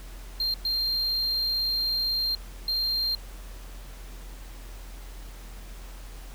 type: tone bursts at uneven times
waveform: triangle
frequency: 4186 Hz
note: C8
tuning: in tune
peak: -23 dBFS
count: 3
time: 0.4-0.54 / 0.65-2.35 / 2.68-3.15 s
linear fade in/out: 2 ms
effects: added 43 Hz sine -39 dBFS peak until 6.34 s + pink hiss -49 dBFS RMS until 6.34 s